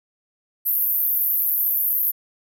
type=band-pass noise; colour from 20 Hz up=pink; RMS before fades=-21 dBFS; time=0.65-2.12 s; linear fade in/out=20 ms; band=12000 to 15000 Hz; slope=96 dB/octave; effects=none